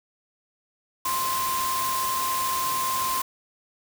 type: tone in noise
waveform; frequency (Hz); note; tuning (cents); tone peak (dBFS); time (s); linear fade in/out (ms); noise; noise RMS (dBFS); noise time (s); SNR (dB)
sine; 1046.5; C6; 0; -25; 1.05-3.22; 5; white; -30; 1.05-3.22; +2
effects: none